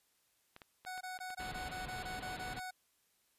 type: clicks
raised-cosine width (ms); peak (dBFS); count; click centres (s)
0.3; -35; 8; 0.564 / 0.618 / 0.85 / 0.978 / 1.189 / 1.304 / 1.424 / 1.514
type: tone bursts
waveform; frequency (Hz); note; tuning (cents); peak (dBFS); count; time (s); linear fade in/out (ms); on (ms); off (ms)
25% pulse; 740; F#5; 0; -38; 11; 0.86-2.71; 10; 150; 20
type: low-pass noise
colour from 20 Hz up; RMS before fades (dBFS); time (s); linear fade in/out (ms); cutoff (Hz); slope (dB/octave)
pink; -47; 1.39-2.6; 10; 4400; 96
effects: white hiss -75 dBFS RMS until 3.38 s + resampled to 32000 Hz